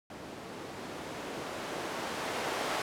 violet noise with low-pass filter sweep, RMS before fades -38 dBFS, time 0.1-2.82 s, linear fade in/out 2 ms, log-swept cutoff 240 to 630 Hz, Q 0.7, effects none

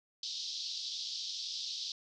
white band-pass noise, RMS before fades -40 dBFS, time 0.23-1.92 s, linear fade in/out 2 ms, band 3400 to 5400 Hz, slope 48 dB/octave, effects none

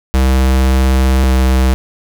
square tone pair in turn, 65.4 / 64.87 Hz, C2 / C2, 0 / -14 cents, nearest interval unison, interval 14 cents, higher first, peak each -9 dBFS, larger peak neither, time 0.14-1.24 / 1.24-1.74 s, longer first, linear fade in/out 0 ms, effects none

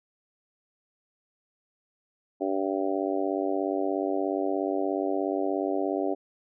harmonic tone, 96.9 Hz, G2, 20 cents flat, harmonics 3 / 4 / 5 / 6 / 7 / 8, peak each -30 / -30 / -36 / -33 / -33 / -37 dBFS, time 2.4-6.15 s, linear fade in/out 20 ms, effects none

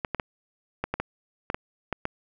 clicks, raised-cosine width 0.5 ms, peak -12 dBFS, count 10, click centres 0.048 / 0.147 / 0.198 / 0.84 / 0.94 / 1 / 1.501 / 1.545 / 1.927 / 2.054 s, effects none

